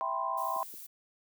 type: chord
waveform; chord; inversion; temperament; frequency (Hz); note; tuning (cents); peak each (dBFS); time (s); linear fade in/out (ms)
sine; C major seventh; first; equal; 659.3 / 784 / 987.8 / 1046.5; E5 / G5 / B5 / C6; 0 / 0 / 0 / 0; -38 / -37 / -36 / -33; 0.01-0.63; 0
type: noise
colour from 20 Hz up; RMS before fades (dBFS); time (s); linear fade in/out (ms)
violet; -46; 0.37-0.87; 10
type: clicks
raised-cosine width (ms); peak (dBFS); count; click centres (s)
3; -33; 2; 0.563 / 0.74
effects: high-pass 400 Hz 12 dB/octave